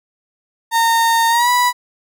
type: tone with pitch glide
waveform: 35% pulse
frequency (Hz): 917 to 982.8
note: A#5 to B5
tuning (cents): -29 to -9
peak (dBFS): -10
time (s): 0.71-1.73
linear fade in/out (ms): 50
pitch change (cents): +120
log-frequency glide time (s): 1.29-1.49
effects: none

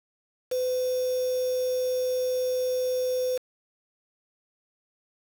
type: tone with quantisation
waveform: sine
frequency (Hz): 506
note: B4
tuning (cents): +42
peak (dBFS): -24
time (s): 0.51-3.38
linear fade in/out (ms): 10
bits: 6
effects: none

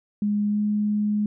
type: tone with pitch glide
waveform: sine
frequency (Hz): 207 to 209.2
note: G#3 to G#3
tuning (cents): -5 to +13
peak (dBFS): -20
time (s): 0.22-1.26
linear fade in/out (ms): 2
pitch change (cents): +18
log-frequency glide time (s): 0.48-0.59
effects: none

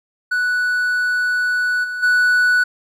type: tone with level steps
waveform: triangle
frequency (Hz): 1480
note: F#6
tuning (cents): 0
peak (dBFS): -14 / -21 / -10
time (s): 0.31-2.64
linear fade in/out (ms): 10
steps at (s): 1.83 / 2.02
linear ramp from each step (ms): 20
effects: none

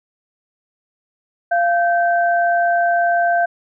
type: tone pair together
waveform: sine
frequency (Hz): 692 / 1553.5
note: F5 / G6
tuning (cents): -16 / -16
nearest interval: octave + major second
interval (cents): 1400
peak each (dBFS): -14 / -20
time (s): 1.51-3.46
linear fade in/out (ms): 10
effects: none

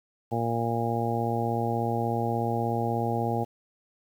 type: harmonic tone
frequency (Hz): 116.54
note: A#2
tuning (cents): 0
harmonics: 1 / 2 / 3 / 4 / 5 / 6 / 7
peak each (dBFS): -30 / -32 / -34 / -33 / -37 / -34 / -31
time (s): 0.31-3.45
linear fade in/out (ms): 20
effects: 9-bit

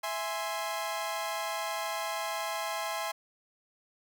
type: chord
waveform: sawtooth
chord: E augmented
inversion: none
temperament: equal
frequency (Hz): 659.3 / 830.6 / 1046.5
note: E5 / G#5 / B#5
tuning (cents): 0 / 0 / 0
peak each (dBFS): -33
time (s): 0.03-3.12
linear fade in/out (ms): 10
effects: none

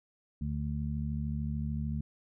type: harmonic tone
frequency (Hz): 73.42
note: D2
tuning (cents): 0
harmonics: 1 / 2 / 3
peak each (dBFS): -35 / -35 / -37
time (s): 0.41-2.01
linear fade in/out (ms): 5
effects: none

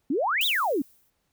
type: exponential two-way sweep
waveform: sine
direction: up then down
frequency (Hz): 246.9 to 3954 to 246.9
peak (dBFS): -22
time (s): 0.1-0.82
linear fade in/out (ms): 5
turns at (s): 0.46
type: noise with exponential decay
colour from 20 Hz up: violet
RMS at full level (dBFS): -29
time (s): 0.41-1.1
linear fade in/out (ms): 1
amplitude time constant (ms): 150
effects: pink hiss -74 dBFS RMS until 1.32 s

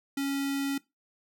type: tone with notch filter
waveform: square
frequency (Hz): 277.2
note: C#4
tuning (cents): 0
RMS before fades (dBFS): -30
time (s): 0.17-0.78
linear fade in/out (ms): 5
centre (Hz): 650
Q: 0.76
effects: noise-tail reverb RT60 0.2 s tail -20 dB re dry

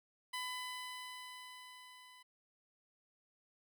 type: tone with level ramp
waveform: 15% pulse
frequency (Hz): 1003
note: B5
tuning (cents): +26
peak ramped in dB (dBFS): -32 to -51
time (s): 0.33-2.23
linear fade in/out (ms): 10
effects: none

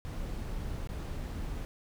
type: noise with dropouts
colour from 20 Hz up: brown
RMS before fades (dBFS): -37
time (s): 0.05-1.65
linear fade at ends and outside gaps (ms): 0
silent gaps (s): 0.873-0.89
effects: none

